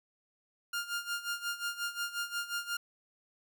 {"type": "tone with tremolo", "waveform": "sawtooth", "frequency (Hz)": 1406, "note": "F6", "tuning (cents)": 11, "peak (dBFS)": -28, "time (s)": [0.73, 2.77], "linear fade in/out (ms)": 5, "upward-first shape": "sine", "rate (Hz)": 5.6, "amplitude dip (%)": 80, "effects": []}